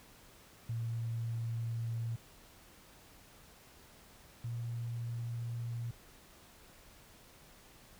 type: tone pair in turn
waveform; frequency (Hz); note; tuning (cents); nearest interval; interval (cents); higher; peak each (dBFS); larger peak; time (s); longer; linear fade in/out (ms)
sine; 115.4 / 117.82; A#2 / A#2; -17 / +19; unison; 36; second; -34 / -36; first; 0.69-2.16 / 4.44-5.91; neither; 5
effects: pink hiss -59 dBFS RMS until 7.99 s